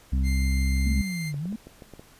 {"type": "harmonic tone", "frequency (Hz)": 66.4, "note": "C2", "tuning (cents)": 26, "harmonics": [1, 2, 3, 4], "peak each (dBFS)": [-21, -34, -32, -37], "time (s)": [0.12, 1.02], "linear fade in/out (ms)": 10}
{"type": "tone", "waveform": "sawtooth", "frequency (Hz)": 2095, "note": "C7", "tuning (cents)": 2, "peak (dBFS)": -31, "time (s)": [0.23, 1.33], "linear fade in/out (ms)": 50}
{"type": "exponential two-way sweep", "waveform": "sine", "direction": "down then up", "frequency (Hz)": [231.2, 140, 231.2], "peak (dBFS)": -28, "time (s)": [0.86, 1.56], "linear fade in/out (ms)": 5, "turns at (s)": 1.38}
{"type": "clicks", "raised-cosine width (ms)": 2, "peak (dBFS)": -29, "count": 7, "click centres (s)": [1.343, 1.456, 1.526, 1.67, 1.822, 1.937, 1.995]}
{"effects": ["pink hiss -54 dBFS RMS until 2.19 s", "resampled to 32000 Hz"]}